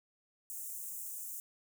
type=high-pass noise; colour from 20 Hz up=white; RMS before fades=-43 dBFS; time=0.5-1.4 s; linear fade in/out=0 ms; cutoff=6700 Hz; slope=48 dB/octave; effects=none